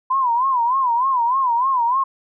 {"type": "tone with vibrato", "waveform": "sine", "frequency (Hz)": 1003, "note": "B5", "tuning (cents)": 26, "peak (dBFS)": -15, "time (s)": [0.1, 2.04], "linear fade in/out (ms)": 10, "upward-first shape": "sine", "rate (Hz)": 3.3, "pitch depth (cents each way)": 140, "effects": []}